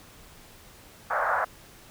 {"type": "band-pass noise", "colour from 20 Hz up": "white", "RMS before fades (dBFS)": -26, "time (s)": [1.1, 1.45], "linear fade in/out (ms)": 10, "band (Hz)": [550, 1600], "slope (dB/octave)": 48, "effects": ["pink hiss -51 dBFS RMS until 1.9 s"]}